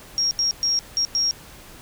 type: tone bursts at uneven times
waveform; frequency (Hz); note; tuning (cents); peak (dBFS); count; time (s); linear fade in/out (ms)
sine; 5588; F8; 0; -18; 5; 0.18-0.31 / 0.39-0.51 / 0.63-0.79 / 0.97-1.05 / 1.15-1.31; 0
effects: pink hiss -44 dBFS RMS until 1.81 s

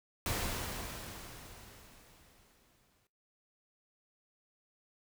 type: noise with exponential decay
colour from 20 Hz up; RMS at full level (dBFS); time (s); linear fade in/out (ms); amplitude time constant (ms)
pink; -34; 0.26-3.07; 1; 610
effects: noise-tail reverb RT60 0.2 s tail -17 dB re dry

